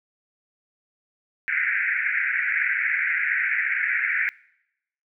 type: band-pass noise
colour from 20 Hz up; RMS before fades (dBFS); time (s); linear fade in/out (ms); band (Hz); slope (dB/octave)
white; -24; 1.48-4.29; 0; 1500 to 2300; 96
effects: noise-tail reverb RT60 0.8 s tail -23 dB re dry